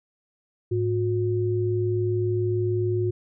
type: tone pair together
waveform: sine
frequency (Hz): 107.03 / 360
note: A2 / F#4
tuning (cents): -47 / -47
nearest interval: octave + major sixth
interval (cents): 2100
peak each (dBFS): -24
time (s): 0.71-3.11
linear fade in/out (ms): 10
effects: none